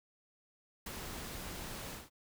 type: noise with ADSR envelope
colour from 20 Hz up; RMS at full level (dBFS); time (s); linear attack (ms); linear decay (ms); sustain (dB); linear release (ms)
pink; -42; 0.86-2.1; 4; 47; -2; 180
effects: none